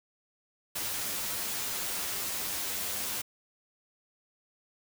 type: noise with comb filter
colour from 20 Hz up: white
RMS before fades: -34 dBFS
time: 0.75-3.22 s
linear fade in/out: 10 ms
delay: 10 ms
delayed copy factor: +0.5
effects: none